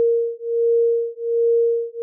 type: beating tone pair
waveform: sine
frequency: 464.8 / 466.1 Hz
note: A#4 / A#4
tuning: -5 / 0 cents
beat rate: 1.3 Hz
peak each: -19 dBFS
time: 0-2.02 s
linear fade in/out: 0 ms
effects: none